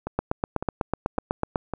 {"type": "two click trains", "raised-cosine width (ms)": 1, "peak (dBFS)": [-15, -9], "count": [4, 12], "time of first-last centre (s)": [[0.07, 1.737], [0.19, 1.558]], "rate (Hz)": [1.8, 8.04], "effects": []}